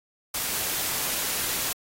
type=noise; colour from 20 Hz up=white; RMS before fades=-28 dBFS; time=0.34-1.73 s; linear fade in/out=5 ms; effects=AAC 48 kbps